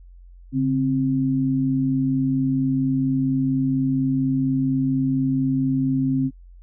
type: tone pair together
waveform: sine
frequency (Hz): 140.01 / 264.3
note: C#3 / C4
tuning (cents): +18 / +18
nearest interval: major seventh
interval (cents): 1100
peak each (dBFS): -23 / -19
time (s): 0.52-6.31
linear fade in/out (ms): 50
effects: noise-tail reverb RT60 0.1 s tail -23 dB re dry + added 44 Hz sine -42 dBFS peak until 6.62 s